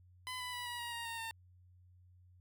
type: tone with pitch steps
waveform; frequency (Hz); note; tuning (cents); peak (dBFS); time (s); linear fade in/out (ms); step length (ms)
15% pulse; 1011 / 995.4 / 980 / 964.8 / 949.9 / 935.2 / 920.7 / 906.4; B5 / B5 / B5 / B5 / A#5 / A#5 / A#5 / A#5; +40 / +13 / -14 / -41 / +32 / +5 / -22 / -49; -34; 0.27-1.31; 0; 130
effects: added 90 Hz sine -60 dBFS peak until 2.4 s